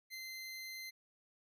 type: tone with ADSR envelope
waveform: 25% pulse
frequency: 2071 Hz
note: C7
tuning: 18 cents flat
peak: -39 dBFS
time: 0.1-0.91 s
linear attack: 42 ms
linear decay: 4 ms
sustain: -2 dB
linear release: 20 ms
effects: none

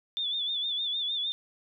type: tone with vibrato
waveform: sine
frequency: 3520 Hz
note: A7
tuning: in tune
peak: -28 dBFS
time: 0.17-1.32 s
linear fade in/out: 0 ms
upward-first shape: sine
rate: 6.5 Hz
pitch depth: 71 cents each way
effects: none

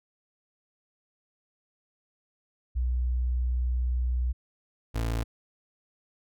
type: tone pair in turn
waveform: sine / 30% pulse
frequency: 61.7 / 56.51 Hz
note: B1 / A1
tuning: -1 / +47 cents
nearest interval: major second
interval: 152 cents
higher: first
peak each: -24 dBFS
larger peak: neither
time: 2.75-4.33 / 4.94-5.24 s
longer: first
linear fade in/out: 20 ms
effects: none

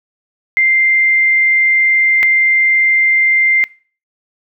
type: tone pair in turn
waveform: sine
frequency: 2093 / 2093 Hz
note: C7 / C7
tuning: 0 / 0 cents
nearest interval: unison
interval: 0 cents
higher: neither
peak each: -8 dBFS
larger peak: neither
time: 0.57-2.23 / 2.23-3.64 s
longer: first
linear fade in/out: 0 ms
effects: noise-tail reverb RT60 0.4 s tail -23 dB re dry

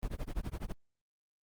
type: noise with tremolo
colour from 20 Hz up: brown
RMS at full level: -33 dBFS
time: 0.03-0.72 s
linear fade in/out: 0 ms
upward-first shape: sine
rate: 12 Hz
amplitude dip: 100%
effects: Opus 24 kbps

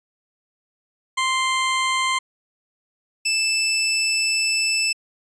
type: tone pair in turn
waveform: 20% pulse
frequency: 1046.5 / 2637 Hz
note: C6 / E7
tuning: 0 / 0 cents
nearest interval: octave + major third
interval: 1600 cents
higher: second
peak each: -14 dBFS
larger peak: neither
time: 1.17-2.19 / 3.25-4.93 s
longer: second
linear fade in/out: 10 ms
effects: resampled to 22050 Hz

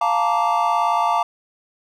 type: chord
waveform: triangle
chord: Bb major seventh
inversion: second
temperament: just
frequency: 699.2 / 874.1 / 932.3 / 1165.4 Hz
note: F5 / A5 / Bb5 / D6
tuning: +2 / -12 / 0 / -14 cents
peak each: -20 dBFS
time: 0.01-1.23 s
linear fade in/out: 5 ms
effects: none

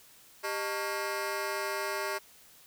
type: ring-modulated tone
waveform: 15% pulse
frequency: 505 Hz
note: B4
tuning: 39 cents sharp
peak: -22 dBFS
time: 0.43-2.19 s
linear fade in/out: 20 ms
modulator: 109 Hz
effects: white hiss -57 dBFS RMS until 2.66 s

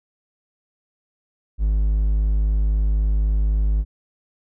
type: tone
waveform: triangle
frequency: 51.91 Hz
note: G#1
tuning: in tune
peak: -14 dBFS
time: 1.58-3.85 s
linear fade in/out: 50 ms
effects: none

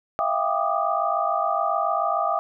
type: tone cluster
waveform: sine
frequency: 651 / 698 / 793 / 1176 / 1235 Hz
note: E5 / F5 / G5 / D6 / D#6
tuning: -22 / -1 / +20 / +2 / -13 cents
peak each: -27 dBFS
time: 0.19-2.39 s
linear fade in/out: 0 ms
effects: none

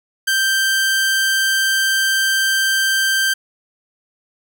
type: tone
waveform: sawtooth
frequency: 1568 Hz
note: G6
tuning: in tune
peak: -11 dBFS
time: 0.27-3.34 s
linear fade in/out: 10 ms
effects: none

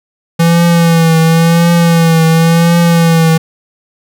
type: tone with vibrato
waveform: square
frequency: 166.4 Hz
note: E3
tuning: 17 cents sharp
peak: -6 dBFS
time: 0.39-3.38 s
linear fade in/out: 10 ms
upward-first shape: triangle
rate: 0.94 Hz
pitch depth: 51 cents each way
effects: none

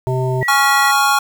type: harmonic tone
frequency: 128.8 Hz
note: C3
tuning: 27 cents flat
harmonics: 1 / 3 / 5 / 7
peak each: -17 / -21 / -25 / -26 dBFS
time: 0.07-0.43 s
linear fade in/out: 0 ms
type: tone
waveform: sine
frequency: 1932 Hz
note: B6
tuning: 39 cents flat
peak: -18 dBFS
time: 0.41-0.92 s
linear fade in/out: 20 ms
type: chord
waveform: square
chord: Db major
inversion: second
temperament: equal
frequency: 830.6 / 1108.7 / 1396.9 Hz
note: Ab5 / Db6 / F6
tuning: 0 / 0 / 0 cents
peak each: -17 dBFS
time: 0.48-1.19 s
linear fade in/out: 5 ms
effects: 7-bit

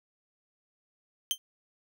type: tone with exponential decay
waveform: sawtooth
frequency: 3130 Hz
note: G7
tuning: 3 cents flat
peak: -18 dBFS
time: 1.31-1.38 s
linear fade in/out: 0 ms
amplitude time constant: 15 ms
effects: none

